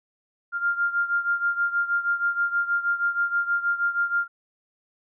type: beating tone pair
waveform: sine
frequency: 1396.9 / 1403.2 Hz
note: F6 / F6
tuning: 0 / +8 cents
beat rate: 6.3 Hz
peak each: -23 / -27 dBFS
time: 0.52-4.28 s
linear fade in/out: 50 ms
effects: none